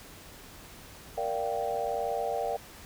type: chord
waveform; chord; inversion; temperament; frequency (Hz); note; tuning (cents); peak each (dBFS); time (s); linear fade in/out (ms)
sine; G minor seventh; first; equal with one note detuned; 466.2 / 587.3 / 698.5 / 779.9; Bb4 / D5 / F5 / G5; 0 / 0 / 0 / -9; -34; 1.17-2.57; 10
effects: pink hiss -49 dBFS RMS until 2.85 s